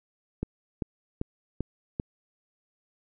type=click train; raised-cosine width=3 ms; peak=-16 dBFS; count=5; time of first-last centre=0.43-1.999 s; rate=2.55 Hz; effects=none